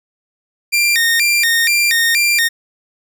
sawtooth tone with vibrato, 2093 Hz, C7, in tune, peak -8 dBFS, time 0.72-2.49 s, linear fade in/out 20 ms, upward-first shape square, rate 2.1 Hz, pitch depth 220 cents each way, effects none

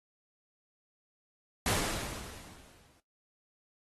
pink noise with exponential decay, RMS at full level -28 dBFS, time 1.66-3 s, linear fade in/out 2 ms, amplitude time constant 290 ms, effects noise-tail reverb RT60 0.2 s tail -23 dB re dry + AAC 32 kbps

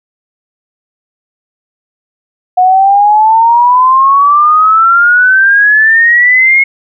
sine exponential sweep, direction up, 725 to 2178 Hz, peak -3 dBFS, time 2.57-6.64 s, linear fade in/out 10 ms, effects none

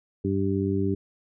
harmonic tone, 97.5 Hz, G2, 9 cents flat, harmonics 1 / 2 / 3 / 4, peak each -28 / -28 / -28 / -28 dBFS, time 0.24-0.95 s, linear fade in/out 10 ms, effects none

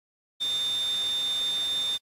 sine tone in noise, 3600 Hz, A7, 39 cents sharp, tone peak -25 dBFS, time 0.4-1.98 s, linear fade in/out 20 ms, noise white, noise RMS -39 dBFS, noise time 0.4-1.98 s, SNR +11 dB, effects low-pass 9000 Hz 12 dB/octave + AAC 48 kbps

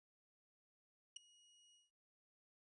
25% pulse tone with ADSR envelope, 2895 Hz, F#7, 38 cents flat, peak -40 dBFS, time 1.16-1.91 s, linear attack 6 ms, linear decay 7 ms, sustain -24 dB, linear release 170 ms, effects noise-tail reverb RT60 0.2 s tail -26 dB re dry + resampled to 22050 Hz

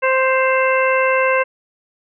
harmonic tone with a mistuned harmonic, 523.3 Hz, C5, in tune, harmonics 1 / 2 / 3 / 4 / 5, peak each -16 / -19 / -21 / -22 / -23 dBFS, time 0.02-1.44 s, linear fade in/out 20 ms, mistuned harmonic 5, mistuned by +36 cents, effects none

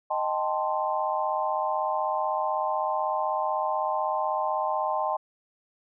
sine chord, A half-diminished seventh, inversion second, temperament equal, 622.3 / 784 / 880 / 1046.5 Hz, Eb5 / G5 / A5 / C6, 0 / 0 / 0 / 0 cents, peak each -30 dBFS, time 0.1-5.17 s, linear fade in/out 10 ms, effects none

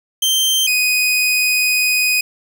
sawtooth tone pair in turn, 3136 / 2495 Hz, G7 / D#7, 0 / +4 cents, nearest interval major third, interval 396 cents, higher first, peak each -10 dBFS, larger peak neither, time 0.22-0.67 / 0.67-2.21 s, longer second, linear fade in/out 5 ms, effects none

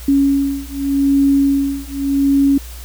sine beating tone pair, 277.2 / 278.04 Hz, C#4 / C#4, 0 / +5 cents, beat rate 0.84 Hz, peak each -15 dBFS, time 0.08-2.58 s, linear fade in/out 5 ms, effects added 60 Hz sine -30 dBFS peak until 2.84 s + white hiss -38 dBFS RMS until 2.84 s

